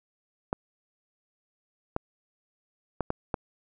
clicks, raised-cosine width 1 ms, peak -13 dBFS, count 5, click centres 0.529 / 1.964 / 3.007 / 3.104 / 3.342 s, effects none

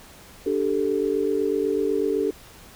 sine chord, D suspended fourth, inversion none, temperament equal, 293.7 / 392 / 440 Hz, D4 / G4 / A4, 0 / 0 / 0 cents, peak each -27 / -24 / -24 dBFS, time 0.46-2.31 s, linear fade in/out 5 ms, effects pink hiss -47 dBFS RMS until 2.75 s

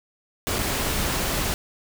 pink noise with dropouts, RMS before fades -25 dBFS, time 0.47-1.54 s, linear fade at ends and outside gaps 0 ms, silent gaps 0.585-0.589 s, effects none

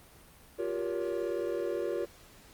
triangle chord, G half-diminished seventh, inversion third, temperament just, 352.8 / 392 / 470.4 / 564.5 Hz, F4 / G4 / Bb4 / Db5, +18 / 0 / +16 / +31 cents, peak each -33 / -35 / -34 / -35 dBFS, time 0.58-2.06 s, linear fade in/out 20 ms, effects pink hiss -56 dBFS RMS until 2.53 s + Opus 32 kbps

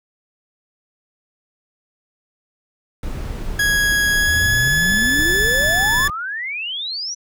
brown noise, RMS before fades -26 dBFS, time 3.03-6.1 s, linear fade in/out 2 ms
40% pulse tone with pitch glide, 1661.2 to 1734.7 Hz, G#6 to A6, 0 to -25 cents, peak -14 dBFS, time 3.59-6.08 s, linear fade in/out 5 ms, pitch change +75 cents, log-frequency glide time 4.1-5.2 s
sine exponential sweep, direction up, 69.1 to 5990 Hz, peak -23 dBFS, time 4.24-7.15 s, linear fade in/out 20 ms
effects none

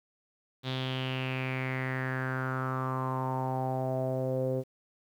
sawtooth tone with low-pass filter sweep, 130.3 Hz, C3, 7 cents flat, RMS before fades -32 dBFS, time 0.63-4.64 s, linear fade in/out 50 ms, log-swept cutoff 3700 to 470 Hz, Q 5.8, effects 10-bit

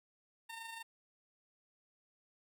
15% pulse tone with amplitude modulation, 910 Hz, A#5, 42 cents flat, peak -37 dBFS, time 0.49-0.83 s, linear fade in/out 10 ms, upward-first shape sine, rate 25.5 Hz, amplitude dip 45%, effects none

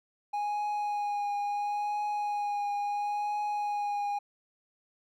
triangle tone with vibrato, 825 Hz, G#5, 12 cents flat, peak -27 dBFS, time 0.33-4.19 s, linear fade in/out 10 ms, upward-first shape triangle, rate 0.73 Hz, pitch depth 19 cents each way, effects none

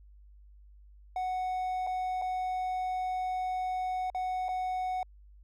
triangle tone with dropouts, 740 Hz, F#5, in tune, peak -28 dBFS, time 1.16-5.03 s, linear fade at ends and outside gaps 2 ms, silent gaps 1.867-1.871 / 2.216-2.22 / 4.101-4.147 / 4.484-4.489 s, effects added 50 Hz sine -52 dBFS peak until 5.43 s

